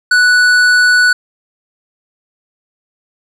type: tone with hard clipping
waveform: sine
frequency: 1480 Hz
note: F#6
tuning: in tune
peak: -8 dBFS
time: 0.11-1.13 s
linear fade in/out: 5 ms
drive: 10 dB
effects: none